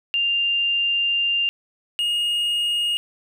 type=tone pair in turn; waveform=sine / triangle; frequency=2794 / 2858 Hz; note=F7 / F7; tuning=0 / +39 cents; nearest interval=unison; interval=39 cents; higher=second; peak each=-18 dBFS; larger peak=neither; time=0.14-1.49 / 1.99-2.97 s; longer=first; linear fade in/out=0 ms; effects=none